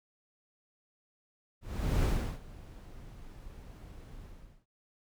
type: noise with ADSR envelope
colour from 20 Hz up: brown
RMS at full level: -26 dBFS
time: 1.61-4.66 s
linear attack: 420 ms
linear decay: 360 ms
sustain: -22 dB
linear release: 420 ms
effects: none